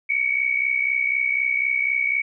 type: tone pair together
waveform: sine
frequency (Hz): 2229 / 2293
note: C#7 / D7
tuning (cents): +9 / -42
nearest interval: unison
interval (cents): 49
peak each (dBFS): -21 / -23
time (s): 0.09-2.22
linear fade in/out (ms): 10
effects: none